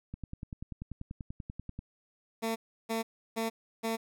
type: click train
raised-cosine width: 5 ms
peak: -27 dBFS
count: 18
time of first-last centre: 0.14-1.79 s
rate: 10.3 Hz
type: tone bursts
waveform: 15% pulse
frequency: 225.6 Hz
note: A3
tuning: 44 cents sharp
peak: -24 dBFS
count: 4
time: 2.42-3.97 s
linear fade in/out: 20 ms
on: 140 ms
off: 330 ms
effects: none